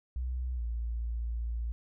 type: tone with pitch glide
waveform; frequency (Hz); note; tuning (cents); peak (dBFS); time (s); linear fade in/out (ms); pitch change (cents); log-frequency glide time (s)
sine; 62.5 to 57.64; B1 to A#1; +21 to -19; -31; 0.16-1.72; 0; -140; 0.55-0.62
effects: none